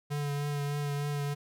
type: tone with vibrato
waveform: square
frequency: 144.5 Hz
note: D3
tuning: 28 cents flat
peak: -31 dBFS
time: 0.1-1.35 s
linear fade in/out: 20 ms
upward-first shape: triangle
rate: 3.3 Hz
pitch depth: 23 cents each way
effects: none